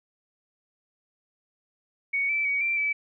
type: tone with pitch steps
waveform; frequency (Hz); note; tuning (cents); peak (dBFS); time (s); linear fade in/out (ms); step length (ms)
sine; 2232 / 2322 / 2255 / 2353 / 2302; C#7 / D7 / C#7 / D7 / D7; +11 / -20 / +29 / +3 / -35; -23; 2.13-2.93; 10; 160
effects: none